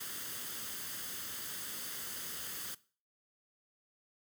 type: noise with comb filter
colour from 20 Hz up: white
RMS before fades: -42 dBFS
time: 0-2.75 s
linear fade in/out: 10 ms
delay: 0.62 ms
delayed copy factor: +0.55
effects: noise-tail reverb RT60 0.4 s tail -19 dB re dry + high-pass 100 Hz 12 dB/octave